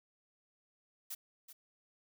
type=noise with echo; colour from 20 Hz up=blue; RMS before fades=-42 dBFS; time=1.1-1.15 s; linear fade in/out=10 ms; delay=380 ms; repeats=1; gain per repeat=-11 dB; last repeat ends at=1.53 s; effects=none